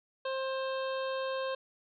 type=harmonic tone; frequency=529 Hz; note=C5; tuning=19 cents sharp; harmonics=1 / 2 / 3 / 5 / 6 / 7 / 8; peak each=-33 / -39 / -43 / -47 / -49 / -50 / -51 dBFS; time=0.25-1.55 s; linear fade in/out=5 ms; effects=none